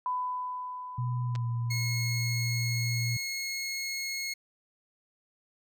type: tone with exponential decay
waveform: sine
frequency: 1000 Hz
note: B5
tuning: 21 cents sharp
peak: -27 dBFS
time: 0.06-3.24 s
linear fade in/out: 1 ms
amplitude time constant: 690 ms
type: tone with pitch glide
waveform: sine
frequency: 123.47 to 118.3 Hz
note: B2 to A#2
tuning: 0 to +26 cents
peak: -28 dBFS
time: 0.98-3.17 s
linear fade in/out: 5 ms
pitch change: -74 cents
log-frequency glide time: 1.24-1.45 s
type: clicks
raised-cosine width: 0.2 ms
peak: -24 / -27 dBFS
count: 2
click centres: 1.353 / 1.359 s
type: tone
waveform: 20% pulse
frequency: 2167 Hz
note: C#7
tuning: 40 cents flat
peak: -27 dBFS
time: 1.7-4.34 s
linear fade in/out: 10 ms
effects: none